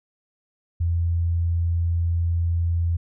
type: tone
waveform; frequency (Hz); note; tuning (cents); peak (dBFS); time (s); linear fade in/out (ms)
sine; 84.8; E2; +50; -19; 0.8-2.97; 10
effects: none